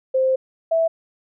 sine tone pair in turn, 523.3 / 656.3 Hz, C5 / E5, 0 / -8 cents, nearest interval major third, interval 392 cents, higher second, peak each -15 dBFS, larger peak neither, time 0.14-0.36 / 0.71-0.88 s, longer first, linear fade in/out 10 ms, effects none

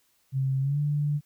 sine tone with pitch glide, 133.9 to 146.86 Hz, C3 to D3, +40 to 0 cents, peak -23 dBFS, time 0.32-1.21 s, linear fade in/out 50 ms, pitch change +160 cents, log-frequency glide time 0.6-0.79 s, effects white hiss -68 dBFS RMS until 1.25 s

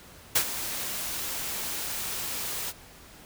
white noise with ADSR envelope, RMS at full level -21 dBFS, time 0.35-2.73 s, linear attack 9 ms, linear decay 78 ms, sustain -12 dB, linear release 40 ms, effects pink hiss -50 dBFS RMS until 3.25 s

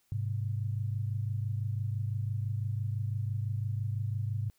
sine tone pair together, 103.34 / 129.3 Hz, G#2 / C3, -8 / -20 cents, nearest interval major third, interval 388 cents, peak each -31 / -36 dBFS, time 0.12-4.5 s, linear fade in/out 0 ms, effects white hiss -72 dBFS RMS until 4.58 s

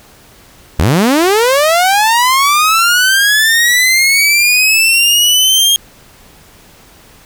sawtooth linear sweep, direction up, 61.74 to 3250 Hz, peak -4 dBFS, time 0.79-5.76 s, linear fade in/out 0 ms, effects pink hiss -42 dBFS RMS until 7.25 s

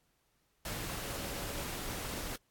sine tone in noise, 564 Hz, C#5, 30 cents sharp, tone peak -50 dBFS, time 1.04-1.62 s, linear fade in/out 2 ms, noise pink, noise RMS -40 dBFS, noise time 0.65-2.36 s, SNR -13 dB, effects pink hiss -75 dBFS RMS until 2.5 s + AAC 64 kbps

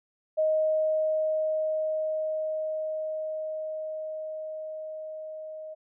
sine tone with level ramp, 625 Hz, D#5, 8 cents sharp, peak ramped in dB -21 to -37 dBFS, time 0.37-5.75 s, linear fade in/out 20 ms, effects none

